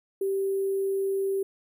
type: tone with sample-and-hold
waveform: sine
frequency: 390 Hz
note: G4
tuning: 9 cents flat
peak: -24 dBFS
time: 0.21-1.43 s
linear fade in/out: 5 ms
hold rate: 11025 Hz
effects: none